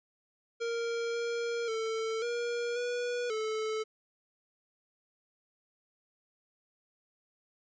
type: tone with pitch steps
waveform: square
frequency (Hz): 465.3 / 468.5 / 445.9 / 475.1 / 486 / 436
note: A#4 / A#4 / A4 / A#4 / B4 / A4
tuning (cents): -3 / +9 / +23 / +33 / -28 / -16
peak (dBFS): -32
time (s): 0.6-3.84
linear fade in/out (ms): 20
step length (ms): 540
effects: resampled to 16000 Hz